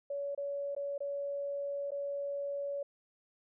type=tone with dropouts; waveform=sine; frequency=565 Hz; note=C#5; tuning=33 cents sharp; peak=-34 dBFS; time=0.1-2.83 s; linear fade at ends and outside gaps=5 ms; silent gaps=0.349-0.376 / 0.75-0.764 / 0.98-1.004 / 1.907-1.917 s; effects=none